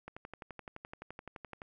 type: click train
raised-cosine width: 0.5 ms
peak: -29 dBFS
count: 19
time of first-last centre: 0.08-1.618 s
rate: 11.7 Hz
effects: none